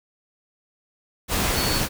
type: tone in noise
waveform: sine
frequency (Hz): 4435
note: C#8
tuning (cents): 0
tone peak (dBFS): -27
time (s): 1.54-1.82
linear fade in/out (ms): 50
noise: pink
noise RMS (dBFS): -23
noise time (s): 1.28-1.89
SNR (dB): -7
effects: none